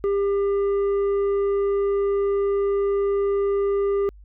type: tone with tanh clipping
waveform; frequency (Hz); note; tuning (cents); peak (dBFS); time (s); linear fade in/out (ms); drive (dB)
sine; 399.5; G4; +33; -20; 0.04-4.09; 0; 6
effects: added 50 Hz sine -43 dBFS peak until 4.24 s